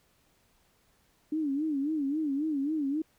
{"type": "tone with vibrato", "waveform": "sine", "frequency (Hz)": 293.7, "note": "D4", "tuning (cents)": 0, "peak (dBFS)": -27, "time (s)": [1.32, 3.02], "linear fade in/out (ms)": 5, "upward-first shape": "sine", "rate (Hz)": 3.7, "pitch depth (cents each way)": 140, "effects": ["pink hiss -68 dBFS RMS until 3.18 s"]}